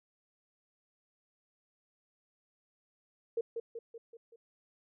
sine tone with echo, 460.8 Hz, A#4, 20 cents flat, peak -29 dBFS, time 3.37-3.41 s, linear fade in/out 5 ms, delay 190 ms, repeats 5, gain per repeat -5 dB, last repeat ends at 4.36 s, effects none

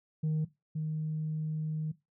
sine tone pair in turn, 155.56 / 155.56 Hz, D#3 / D#3, 0 / 0 cents, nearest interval unison, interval 0 cents, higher neither, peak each -25 / -30 dBFS, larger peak first, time 0.23-0.45 / 0.75-1.92 s, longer second, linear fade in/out 10 ms, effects noise-tail reverb RT60 0.2 s tail -17 dB re dry + tanh soft clip ceiling -26 dBFS

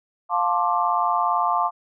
sine chord, D minor seventh, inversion first, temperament just, 704.8 / 881 / 1057.2 / 1174.7 Hz, F5 / A5 / C6 / D6, +16 / +2 / +18 / 0 cents, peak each -24 dBFS, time 0.29-1.71 s, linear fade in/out 50 ms, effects none

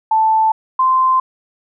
sine tone pair in turn, 880 / 1039.2 Hz, A5 / C6, 0 / -12 cents, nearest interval minor third, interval 288 cents, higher second, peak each -10 dBFS, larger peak neither, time 0.11-0.52 / 0.79-1.2 s, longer neither, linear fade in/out 5 ms, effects none

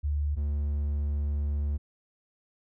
sine / triangle tone pair in turn, 73.2 / 72.65 Hz, D2 / D2, -5 / -18 cents, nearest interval unison, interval 13 cents, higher first, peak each -25 / -24 dBFS, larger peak second, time 0.03-0.36 / 0.36-1.78 s, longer second, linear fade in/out 20 ms, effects none

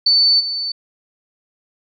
sine tone with level steps, 4510 Hz, C#8, 29 cents sharp, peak -10 / -20 dBFS, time 0.06-0.72 s, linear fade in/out 5 ms, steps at 0.39 s, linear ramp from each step 20 ms, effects none

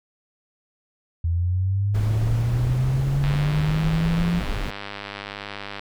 sine linear sweep, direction up, 82.41 to 174.61 Hz, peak -19 dBFS, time 1.24-4.4 s, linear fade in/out 5 ms
brown noise, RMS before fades -28 dBFS, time 1.94-4.71 s, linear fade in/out 10 ms
click train, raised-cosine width 0.3 ms, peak -16 dBFS, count 259, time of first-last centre 3.24-5.794 s, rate 101 Hz
effects none

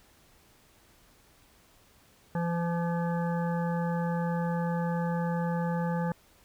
harmonic tone with a mistuned harmonic, 170.3 Hz, F3, 43 cents flat, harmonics 1 / 3 / 5 / 7 / 9 / 10, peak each -28 / -35 / -36 / -44 / -46 / -45 dBFS, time 2.35-6.12 s, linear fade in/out 2 ms, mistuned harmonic 5, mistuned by +19 cents, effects pink hiss -61 dBFS RMS until 6.44 s

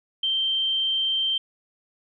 sine tone, 3136 Hz, G7, in tune, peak -21 dBFS, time 0.23-1.38 s, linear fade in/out 5 ms, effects none

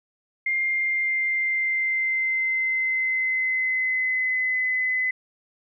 sine tone with pitch glide, 2112 to 2022 Hz, C7 to B6, +16 to +40 cents, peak -21 dBFS, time 0.46-5.11 s, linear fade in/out 5 ms, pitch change -76 cents, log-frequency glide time 0.63-4.61 s, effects none

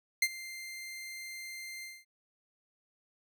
sawtooth tone with ADSR envelope, 2093 Hz, C7, in tune, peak -19 dBFS, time 0.22-2.05 s, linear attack 5 ms, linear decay 52 ms, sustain -19 dB, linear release 220 ms, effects none

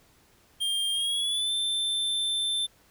square tone with pitch glide, 3200 to 3551 Hz, G7 to A7, +35 to +15 cents, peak -26 dBFS, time 0.6-2.67 s, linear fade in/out 20 ms, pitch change +180 cents, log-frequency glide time 0.92-1.52 s, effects pink hiss -61 dBFS RMS until 2.9 s

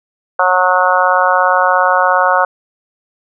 harmonic tone, 182.8 Hz, F#3, 21 cents flat, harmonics 3 / 4 / 5 / 6 / 7 / 8, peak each -16 / -16 / -16 / -16 / -16 / -16 dBFS, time 0.39-2.45 s, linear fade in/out 5 ms, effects none

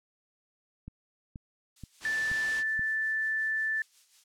click train, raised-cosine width 5 ms, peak -29 dBFS, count 5, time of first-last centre 0.88-2.794 s, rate 2.09 Hz
violet noise with tremolo, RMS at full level -47 dBFS, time 1.76-4.24 s, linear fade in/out 5 ms, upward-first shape sine, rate 5.5 Hz, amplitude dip 60%
white noise, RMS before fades -38 dBFS, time 2-2.64 s, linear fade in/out 50 ms
sine tone, 1760 Hz, A6, in tune, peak -27 dBFS, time 2.05-3.82 s, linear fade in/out 2 ms
effects low-pass 6000 Hz 12 dB/octave

